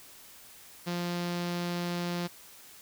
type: tone with low-pass filter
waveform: sawtooth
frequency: 174.61 Hz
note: F3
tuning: in tune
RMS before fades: -33 dBFS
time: 0.86-2.28 s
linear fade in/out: 20 ms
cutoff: 4900 Hz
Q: 1.9
effects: white hiss -52 dBFS RMS until 2.81 s